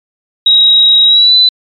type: tone with pitch glide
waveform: sine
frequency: 3817 to 3998 Hz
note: A#7 to B7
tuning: +40 to +20 cents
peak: -3 dBFS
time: 0.46-1.49 s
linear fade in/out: 5 ms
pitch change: +80 cents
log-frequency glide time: 1.06-1.35 s
effects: MP3 64 kbps